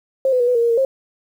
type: tone with pitch steps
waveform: sine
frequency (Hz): 532 / 504 / 483.1 / 496.1 / 465.8 / 469.5 / 461.8 / 534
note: C5 / B4 / B4 / B4 / A#4 / A#4 / A#4 / C5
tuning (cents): +29 / +35 / -38 / +8 / -1 / +12 / -16 / +35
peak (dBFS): -13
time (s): 0.25-0.85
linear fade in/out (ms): 2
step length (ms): 75
effects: 8-bit